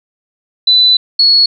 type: tone pair in turn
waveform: sine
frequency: 3993 / 4364 Hz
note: B7 / C#8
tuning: +18 / -28 cents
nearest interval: major second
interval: 154 cents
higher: second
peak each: -5 dBFS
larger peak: neither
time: 0.67-0.97 / 1.19-1.46 s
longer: first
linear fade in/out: 5 ms
effects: none